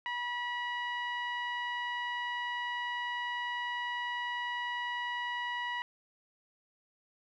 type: tone with low-pass filter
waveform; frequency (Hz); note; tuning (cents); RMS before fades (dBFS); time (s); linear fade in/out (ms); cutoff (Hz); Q
sawtooth; 970; B5; -31; -36; 0.06-5.82; 0; 2400; 3.8
effects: none